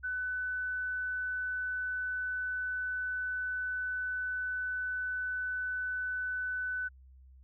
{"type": "tone", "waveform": "sine", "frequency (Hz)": 1500, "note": "F#6", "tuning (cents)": 23, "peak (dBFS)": -32, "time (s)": [0.03, 6.89], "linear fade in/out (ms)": 20, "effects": ["added 65 Hz sine -53 dBFS peak until 7.43 s"]}